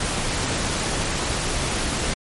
pink noise, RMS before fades -24 dBFS, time 0-2.14 s, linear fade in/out 5 ms, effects MP3 48 kbps

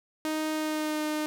sawtooth tone with pitch glide, 311.1 to 305.2 Hz, D#4 to D#4, 0 to -33 cents, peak -24 dBFS, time 0.25-1.26 s, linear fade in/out 0 ms, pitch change -33 cents, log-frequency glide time 0.52-1.02 s, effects none

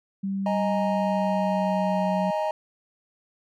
sine tone with pitch glide, 195.1 to 186.61 Hz, G3 to F#3, -8 to +15 cents, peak -25 dBFS, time 0.23-2.31 s, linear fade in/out 10 ms, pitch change -77 cents, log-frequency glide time 0.73-2.08 s
triangle chord, D# suspended fourth, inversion none, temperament equal, 622.3 / 830.6 / 932.3 Hz, D#5 / G#5 / A#5, 0 / 0 / 0 cents, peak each -24 / -28 / -28 dBFS, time 0.46-2.51 s, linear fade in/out 2 ms
effects none

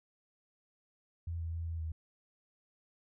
sine tone with pitch steps, 84.2 / 82.5 / 83.3 / 82.6 / 80.1 Hz, E2 / E2 / E2 / E2 / E2, +37 / +2 / +19 / +4 / -49 cents, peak -35 dBFS, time 1.27-1.92 s, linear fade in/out 5 ms, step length 130 ms, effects none

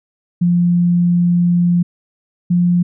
sine tone pair in turn, 174.61 / 175.82 Hz, F3 / F3, 0 / +12 cents, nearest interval unison, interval 12 cents, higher second, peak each -10 dBFS, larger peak neither, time 0.41-1.83 / 2.5-2.83 s, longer first, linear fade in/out 10 ms, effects none

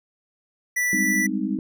square tone, 1969 Hz, B6, 6 cents flat, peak -21 dBFS, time 0.76-1.27 s, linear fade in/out 10 ms
sine chord, Ab major seventh, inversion third, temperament equal with one note detuned, 196 / 207.7 / 259.5 / 311.1 Hz, G3 / Ab3 / C4 / Eb4, 0 / 0 / -14 / 0 cents, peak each -28 dBFS, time 0.93-1.59 s, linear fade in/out 2 ms
effects none

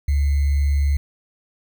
sine tone with sample-and-hold, 71 Hz, C#2, 42 cents sharp, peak -15 dBFS, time 0.08-0.97 s, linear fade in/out 5 ms, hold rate 2100 Hz, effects none

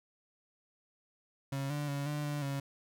35% pulse tone with pitch steps, 137.4 / 146.6 / 141.3 / 148.1 / 146.5 / 138.8 Hz, C#3 / D3 / C#3 / D3 / D3 / C#3, -15 / -3 / +34 / +15 / -4 / +3 cents, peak -32 dBFS, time 1.52-2.6 s, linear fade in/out 5 ms, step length 180 ms, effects none

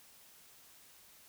silence, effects white hiss -60 dBFS RMS until 1.28 s

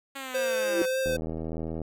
5% pulse linear sweep, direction down, 276.3 to 185 Hz, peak -24 dBFS, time 0.15-0.86 s, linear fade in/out 10 ms
square tone with vibrato, 521 Hz, C5, 7 cents flat, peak -26 dBFS, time 0.34-1.17 s, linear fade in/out 10 ms, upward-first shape triangle, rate 3.4 Hz, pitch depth 27 cents each way
sine tone with exponential growth, 339.5 Hz, F4, 49 cents flat, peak -20 dBFS, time 0.58-0.82 s, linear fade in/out 1 ms, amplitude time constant 52 ms
click train, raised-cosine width 2 ms, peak -21 dBFS, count 62, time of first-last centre 1.06-1.817 s, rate 80.6 Hz
effects none

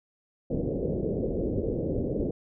white low-pass noise, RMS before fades -29 dBFS, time 0.5-2.31 s, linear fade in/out 5 ms, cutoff 530 Hz, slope 48 dB/octave, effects none

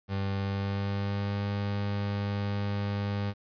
30% pulse tone with pitch glide, 98 to 101.28 Hz, G2 to G#2, 0 to -43 cents, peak -26 dBFS, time 0.08-3.34 s, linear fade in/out 50 ms, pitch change +57 cents, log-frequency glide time 0.3-1.45 s, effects resampled to 11025 Hz + 10-bit

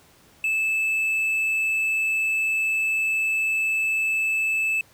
triangle tone, 2622 Hz, E7, 10 cents flat, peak -19 dBFS, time 0.44-4.81 s, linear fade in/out 2 ms, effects pink hiss -55 dBFS RMS until 4.93 s + high-pass 60 Hz 12 dB/octave

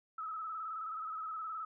sine tone with vibrato, 1291 Hz, E6, 37 cents flat, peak -38 dBFS, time 0.18-1.65 s, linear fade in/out 5 ms, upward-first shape square, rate 19 Hz, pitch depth 41 cents each way, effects none

